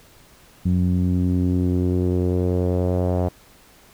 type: tone with low-pass filter sweep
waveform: sawtooth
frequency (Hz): 90.2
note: F#2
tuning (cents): -44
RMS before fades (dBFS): -20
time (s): 0.65-3.29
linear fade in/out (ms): 10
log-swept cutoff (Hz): 190 to 660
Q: 2.7
effects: pink hiss -51 dBFS RMS until 3.93 s